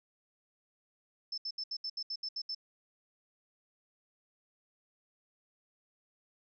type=tone bursts; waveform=sine; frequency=5274 Hz; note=E8; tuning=in tune; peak=-35 dBFS; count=10; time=1.32-2.548 s; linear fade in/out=5 ms; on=58 ms; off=72 ms; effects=none